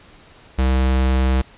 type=tone; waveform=square; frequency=65 Hz; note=C2; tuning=11 cents flat; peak=-15 dBFS; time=0.58-1.42 s; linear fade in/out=10 ms; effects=pink hiss -47 dBFS RMS until 1.57 s + resampled to 8000 Hz